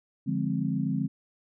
sine chord, D half-diminished seventh, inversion none, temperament equal, 146.83 / 174.61 / 207.7 / 261.6 Hz, D3 / F3 / Ab3 / C4, 0 / 0 / 0 / 0 cents, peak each -31 dBFS, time 0.26-1.08 s, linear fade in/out 20 ms, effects none

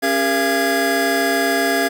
square tone cluster, 275.3 / 402.5 / 470.1 / 682 / 1658 Hz, C#4 / G4 / A#4 / F5 / G#6, -12 / +46 / +15 / -41 / -3 cents, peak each -23 / -24 / -28 / -21 / -22 dBFS, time 0.02-1.89 s, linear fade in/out 20 ms, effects none

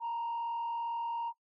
sine tone with frequency modulation, 932.3 Hz, A#5, in tune, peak -31 dBFS, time 0-1.33 s, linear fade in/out 50 ms, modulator 42.4 Hz, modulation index 0.36, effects noise-tail reverb RT60 0.1 s tail -21 dB re dry + tanh soft clip ceiling -31 dBFS

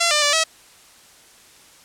5% pulse tone with pitch steps, 682 / 598 / 582 / 644 Hz, F5 / D5 / D5 / E5, -41 / +31 / -16 / -41 cents, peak -4 dBFS, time 0-0.44 s, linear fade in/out 10 ms, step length 110 ms, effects white hiss -49 dBFS RMS until 1.84 s + low-pass 10000 Hz 12 dB/octave

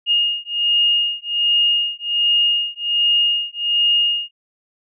sine beating tone pair, 2846 / 2847.3 Hz, F7 / F7, +32 / +33 cents, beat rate 1.3 Hz, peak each -18 dBFS, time 0.06-4.31 s, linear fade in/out 50 ms, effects none

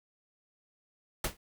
pink noise with exponential decay, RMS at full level -26 dBFS, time 1.24-1.37 s, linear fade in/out 5 ms, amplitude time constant 28 ms, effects none

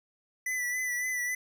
square tone with vibrato, 1986 Hz, B6, 9 cents sharp, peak -30 dBFS, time 0.46-1.35 s, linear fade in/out 5 ms, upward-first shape sine, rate 3.6 Hz, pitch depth 33 cents each way, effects none

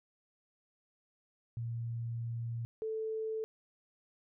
sine tone pair in turn, 116.54 / 440 Hz, A#2 / A4, 0 / 0 cents, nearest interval octave + major seventh, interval 2300 cents, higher second, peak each -35 / -34 dBFS, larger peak second, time 1.57-2.65 / 2.82-3.44 s, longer first, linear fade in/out 0 ms, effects none

